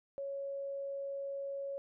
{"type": "tone", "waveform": "sine", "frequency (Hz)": 554.4, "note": "C#5", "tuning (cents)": 0, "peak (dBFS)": -37, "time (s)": [0.18, 1.78], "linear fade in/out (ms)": 0, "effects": []}